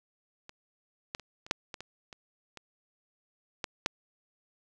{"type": "clicks", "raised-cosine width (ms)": 0.2, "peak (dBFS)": [-28, -17, -30, -29, -8, -22, -24, -28, -27, -15, -9], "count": 11, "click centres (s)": [0.494, 1.149, 1.197, 1.465, 1.511, 1.742, 1.806, 2.128, 2.573, 3.642, 3.861], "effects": []}